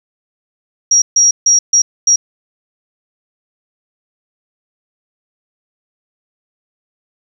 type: tone bursts at uneven times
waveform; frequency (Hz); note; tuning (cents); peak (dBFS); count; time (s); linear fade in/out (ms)
sine; 5680; F8; +28; -6; 5; 0.91-1.02 / 1.16-1.31 / 1.46-1.59 / 1.73-1.82 / 2.07-2.16; 5
effects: 7-bit